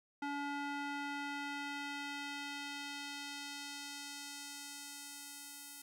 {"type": "tone with band-pass filter sweep", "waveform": "square", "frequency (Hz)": 285.4, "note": "D4", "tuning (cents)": -49, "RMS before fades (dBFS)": -44, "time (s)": [0.22, 5.82], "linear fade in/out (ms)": 5, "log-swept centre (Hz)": [1100, 12000], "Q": 0.82, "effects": []}